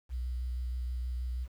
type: tone with vibrato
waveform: sine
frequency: 61.74 Hz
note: B1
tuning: in tune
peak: -32 dBFS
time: 0.09-1.48 s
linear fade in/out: 50 ms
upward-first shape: square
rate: 6.3 Hz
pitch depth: 16 cents each way
effects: 10-bit